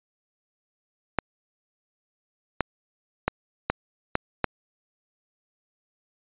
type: clicks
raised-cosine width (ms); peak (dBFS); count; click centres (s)
0.5; -6; 6; 1.187 / 2.607 / 3.28 / 3.7 / 4.154 / 4.443
effects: resampled to 8000 Hz